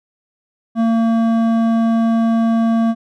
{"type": "tone with hard clipping", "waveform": "triangle", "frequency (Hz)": 227.6, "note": "A#3", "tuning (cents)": -41, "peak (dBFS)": -14, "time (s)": [0.75, 2.95], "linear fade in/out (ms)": 50, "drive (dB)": 14, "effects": []}